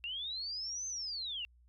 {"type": "linear two-way sweep", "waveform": "sine", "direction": "up then down", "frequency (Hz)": [2704, 6272, 2704], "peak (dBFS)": -37, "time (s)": [0.04, 1.45], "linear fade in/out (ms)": 0, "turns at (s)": 0.87, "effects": ["added 60 Hz sine -61 dBFS peak until 1.68 s"]}